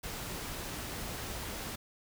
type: noise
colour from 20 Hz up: pink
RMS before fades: -40 dBFS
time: 0.03-1.76 s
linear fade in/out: 10 ms
effects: none